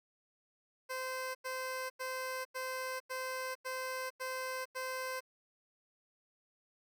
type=tone bursts; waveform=15% pulse; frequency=517 Hz; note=C5; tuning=21 cents flat; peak=-31 dBFS; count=8; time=0.89-5.207 s; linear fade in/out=20 ms; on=460 ms; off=91 ms; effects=none